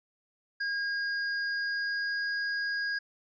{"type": "tone with pitch glide", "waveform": "square", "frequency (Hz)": [1628, 1637.4], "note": ["G#6", "G#6"], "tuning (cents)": [-35, -25], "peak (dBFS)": -30, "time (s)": [0.6, 2.99], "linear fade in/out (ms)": 10, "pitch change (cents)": 10, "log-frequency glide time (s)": [1.45, 2.33], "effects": ["resampled to 16000 Hz"]}